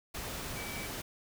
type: tone in noise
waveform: sine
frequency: 2300 Hz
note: D7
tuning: 37 cents flat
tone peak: -44 dBFS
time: 0.56-0.87 s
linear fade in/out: 10 ms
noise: pink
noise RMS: -40 dBFS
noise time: 0.14-1.02 s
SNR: -7 dB
effects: none